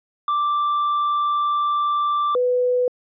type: tone pair in turn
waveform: triangle / sine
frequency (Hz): 1174.7 / 496.6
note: D6 / B4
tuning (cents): 0 / +9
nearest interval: octave + minor third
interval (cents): 1491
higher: first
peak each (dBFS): -16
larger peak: neither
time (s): 0.28-2.35 / 2.35-2.88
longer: first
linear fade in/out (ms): 2
effects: resampled to 11025 Hz